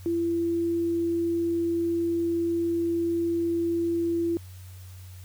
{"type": "tone", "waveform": "sine", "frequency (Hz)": 337.7, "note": "E4", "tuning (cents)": 42, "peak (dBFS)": -23, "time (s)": [0.06, 4.37], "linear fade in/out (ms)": 0, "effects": ["added 92 Hz sine -41 dBFS peak until 5.24 s", "white hiss -54 dBFS RMS until 5.24 s"]}